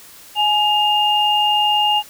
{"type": "tone pair together", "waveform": "sine", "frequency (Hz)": [839, 2822], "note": ["G#5", "F7"], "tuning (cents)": [17, 17], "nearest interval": "octave + major sixth", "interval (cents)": 2100, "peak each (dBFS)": -16, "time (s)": [0.35, 2.03], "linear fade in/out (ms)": 50, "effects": ["white hiss -42 dBFS RMS until 2.09 s"]}